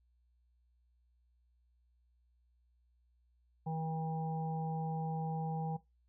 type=harmonic tone; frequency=160.3 Hz; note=E3; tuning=48 cents flat; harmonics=1 / 3 / 5 / 6; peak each=-36 / -47 / -41 / -54 dBFS; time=3.66-5.77 s; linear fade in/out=10 ms; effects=noise-tail reverb RT60 0.2 s tail -18 dB re dry + added 60 Hz sine -69 dBFS peak until 6.08 s